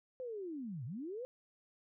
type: linear two-way sweep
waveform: sine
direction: down then up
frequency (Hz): 523.3 to 108.4 to 523.3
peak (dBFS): -40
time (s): 0.2-1.25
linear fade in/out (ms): 0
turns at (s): 0.85
effects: none